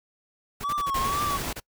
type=noise bursts; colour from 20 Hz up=pink; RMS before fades=-36 dBFS; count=12; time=0.6-1.602 s; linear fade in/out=10 ms; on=45 ms; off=42 ms
type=tone with vibrato; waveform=triangle; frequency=1125 Hz; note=C#6; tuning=25 cents sharp; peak=-23 dBFS; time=0.63-1.38 s; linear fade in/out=20 ms; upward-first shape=triangle; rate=2.1 Hz; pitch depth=96 cents each way
type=noise; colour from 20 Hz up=pink; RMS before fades=-32 dBFS; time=0.94-1.53 s; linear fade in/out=5 ms
effects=noise-tail reverb RT60 0.1 s tail -25 dB re dry